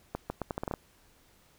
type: accelerating click train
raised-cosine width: 1 ms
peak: -18 dBFS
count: 9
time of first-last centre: 0.15-0.738 s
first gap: 150 ms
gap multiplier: 0.78
effects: pink hiss -63 dBFS RMS until 1.58 s